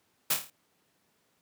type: noise with echo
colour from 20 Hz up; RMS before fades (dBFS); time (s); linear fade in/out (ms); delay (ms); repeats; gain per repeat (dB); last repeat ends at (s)
white; -26; 0.3-0.34; 5; 27; 6; -5; 0.502
effects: pink hiss -71 dBFS RMS until 1.41 s + high-pass 150 Hz 12 dB/octave